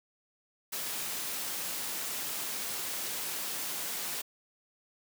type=high-pass noise; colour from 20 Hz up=white; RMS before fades=-36 dBFS; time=0.72-4.22 s; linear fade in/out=10 ms; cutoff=150 Hz; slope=12 dB/octave; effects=none